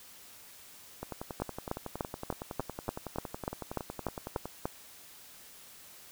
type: two click trains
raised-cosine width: 1 ms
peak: -23 / -17 dBFS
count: 38 / 12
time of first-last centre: 1.03-4.456 / 1.42-4.655 s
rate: 10.8 / 3.4 Hz
effects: white hiss -53 dBFS RMS until 6.11 s

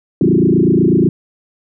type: tone with frequency modulation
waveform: sine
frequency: 261.6 Hz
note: C4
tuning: in tune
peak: -8 dBFS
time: 0.21-1.09 s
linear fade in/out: 2 ms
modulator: 28.1 Hz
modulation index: 4.2
effects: none

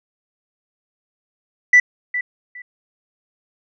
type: tone with echo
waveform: sine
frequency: 1975.5 Hz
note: B6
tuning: in tune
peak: -5 dBFS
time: 1.73-1.8 s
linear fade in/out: 5 ms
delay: 410 ms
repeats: 2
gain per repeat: -14 dB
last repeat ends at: 2.62 s
effects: tanh soft clip ceiling -4 dBFS

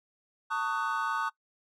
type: chord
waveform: triangle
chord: D# half-diminished seventh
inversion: second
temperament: just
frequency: 896 / 1120.1 / 1244.5 / 1493.4 Hz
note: A5 / C#6 / D#6 / F#6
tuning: +31 / +18 / 0 / +16 cents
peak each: -32 dBFS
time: 0.5-1.3 s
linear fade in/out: 20 ms
effects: noise-tail reverb RT60 0.1 s tail -21 dB re dry

